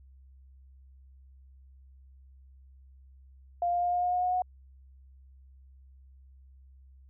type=tone with pitch steps; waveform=sine; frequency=698.5 / 703 / 707.4 / 711.9 / 716.5 / 721 / 725.6 / 730.3 Hz; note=F5 / F5 / F5 / F5 / F5 / F#5 / F#5 / F#5; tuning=0 / +11 / +22 / +33 / +44 / -45 / -34 / -23 cents; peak=-25 dBFS; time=3.62-4.42 s; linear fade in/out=2 ms; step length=100 ms; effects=added 66 Hz sine -52 dBFS peak until 7.09 s